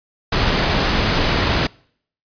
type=noise; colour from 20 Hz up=pink; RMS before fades=-17 dBFS; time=0.32-1.67 s; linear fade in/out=5 ms; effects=noise-tail reverb RT60 0.6 s tail -25 dB re dry + resampled to 11025 Hz